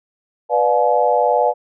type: chord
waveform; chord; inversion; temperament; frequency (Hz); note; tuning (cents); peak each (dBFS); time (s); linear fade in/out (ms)
sine; B diminished seventh; none; just; 493.9 / 592.7 / 711.2 / 853.4; B4 / D5 / F5 / Ab5; 0 / +16 / +31 / +47; -18; 0.49-1.54; 50
effects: none